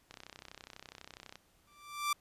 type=click train; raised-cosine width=0.2 ms; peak=-30 dBFS; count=41; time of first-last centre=0.11-1.356 s; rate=32.1 Hz
type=tone with exponential growth; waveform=sawtooth; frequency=1174.7 Hz; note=D6; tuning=in tune; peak=-24 dBFS; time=1.67-2.13 s; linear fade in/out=5 ms; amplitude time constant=100 ms
effects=pink hiss -69 dBFS RMS until 2.2 s + resampled to 32000 Hz